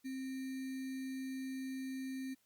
sine tone with sample-and-hold, 263.5 Hz, C4, 12 cents sharp, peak -39 dBFS, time 0.04-2.35 s, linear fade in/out 20 ms, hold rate 2100 Hz, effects white hiss -75 dBFS RMS until 2.45 s + Opus 48 kbps

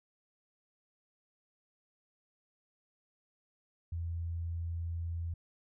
sine tone, 84.2 Hz, E2, 37 cents sharp, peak -34 dBFS, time 3.92-5.34 s, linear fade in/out 5 ms, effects none

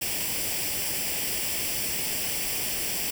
white noise with comb filter, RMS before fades -29 dBFS, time 0.01-3.11 s, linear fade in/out 10 ms, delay 0.38 ms, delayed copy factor +0.65, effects none

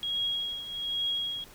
sine tone with tremolo, 3296 Hz, G#7, 14 cents flat, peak -26 dBFS, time 0.03-1.44 s, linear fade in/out 0 ms, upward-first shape triangle, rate 1.2 Hz, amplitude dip 75%, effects pink hiss -52 dBFS RMS until 1.54 s

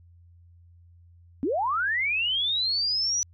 sine linear sweep, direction up, 240 to 5950 Hz, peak -23 dBFS, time 1.43-3.23 s, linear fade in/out 0 ms, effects added 86 Hz sine -51 dBFS peak until 3.33 s

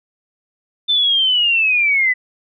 sine linear sweep, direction down, 3563 to 1975.5 Hz, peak -12 dBFS, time 0.88-2.14 s, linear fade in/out 20 ms, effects none

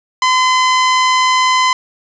sawtooth tone, 1022 Hz, C6, 41 cents flat, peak -6 dBFS, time 0.22-1.73 s, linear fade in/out 2 ms, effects resampled to 16000 Hz + 7-bit

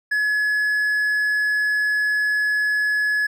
triangle tone, 1698 Hz, G#6, 38 cents sharp, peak -16 dBFS, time 0.11-3.27 s, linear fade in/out 10 ms, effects none

